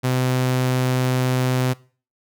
sawtooth tone, 127.8 Hz, C3, 40 cents flat, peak -14 dBFS, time 0.03-1.74 s, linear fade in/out 20 ms, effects noise-tail reverb RT60 0.4 s tail -21 dB re dry

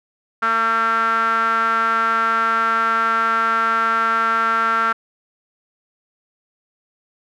sawtooth tone with band-pass filter, 226.3 Hz, A3, 49 cents sharp, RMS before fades -18 dBFS, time 0.42-4.93 s, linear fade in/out 10 ms, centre 1400 Hz, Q 7.7, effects none

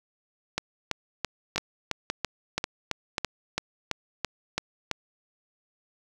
two click trains, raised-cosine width 0.2 ms, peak -10 / -9 dBFS, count 4 / 14, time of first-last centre 1.56-3.182 / 0.58-4.913 s, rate 1.85 / 3 Hz, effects 7-bit

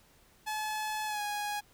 sawtooth tone with pitch glide, 858 to 828.8 Hz, A5 to G#5, -44 to -4 cents, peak -29 dBFS, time 0.46-1.61 s, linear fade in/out 20 ms, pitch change -60 cents, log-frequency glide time 1.06-1.21 s, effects pink hiss -63 dBFS RMS until 1.73 s

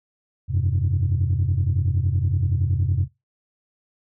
sine chord, F suspended second, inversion none, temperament equal, 87.31 / 98 / 130.81 Hz, F2 / G2 / C3, 0 / 0 / 0 cents, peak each -21 / -21 / -23 dBFS, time 0.48-3.08 s, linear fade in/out 50 ms, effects noise-tail reverb RT60 0.2 s tail -20 dB re dry + tanh soft clip ceiling -13 dBFS

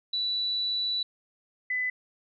sine tone pair in turn, 3953 / 2005 Hz, B7 / B6, +1 / +26 cents, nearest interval octave, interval 1175 cents, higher first, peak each -26 dBFS, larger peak neither, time 0.13-1.03 / 1.7-1.9 s, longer first, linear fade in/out 5 ms, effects none

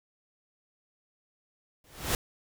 pink noise with exponential growth, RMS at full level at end -24 dBFS, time 1.84-2.15 s, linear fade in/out 2 ms, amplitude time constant 67 ms, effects none

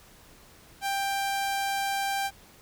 sawtooth tone, 789 Hz, G5, 11 cents sharp, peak -23 dBFS, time 0.81-2.31 s, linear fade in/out 50 ms, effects pink hiss -54 dBFS RMS until 2.61 s

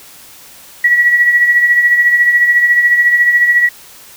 sine tone with tremolo, 1931 Hz, B6, 39 cents flat, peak -4 dBFS, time 0.84-3.69 s, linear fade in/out 5 ms, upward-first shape triangle, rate 14 Hz, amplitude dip 60%, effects white hiss -38 dBFS RMS until 4.16 s

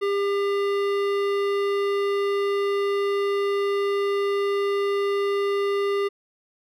sine tone with hard clipping, 400.7 Hz, G4, 38 cents sharp, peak -23 dBFS, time 0.01-6.09 s, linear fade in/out 20 ms, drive 15 dB, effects none

